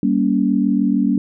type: chord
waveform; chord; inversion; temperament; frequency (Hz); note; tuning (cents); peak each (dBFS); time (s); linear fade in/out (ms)
sine; G diminished; none; just; 196 / 235.2 / 282.2; G3 / Bb3 / Db4; 0 / +16 / +31; -18; 0.03-1.18; 2
effects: none